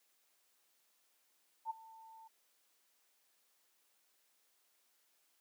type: tone with ADSR envelope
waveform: sine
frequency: 894 Hz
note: A5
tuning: 27 cents sharp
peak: -34 dBFS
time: 1.65-2.28 s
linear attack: 53 ms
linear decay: 13 ms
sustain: -20 dB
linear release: 10 ms
effects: white hiss -75 dBFS RMS until 5.4 s + high-pass 300 Hz 12 dB/octave